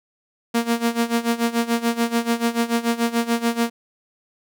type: tone with tremolo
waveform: sawtooth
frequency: 233.4 Hz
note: A#3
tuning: 2 cents sharp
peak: -12 dBFS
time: 0.54-3.7 s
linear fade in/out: 10 ms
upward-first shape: sine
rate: 6.9 Hz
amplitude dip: 85%
effects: none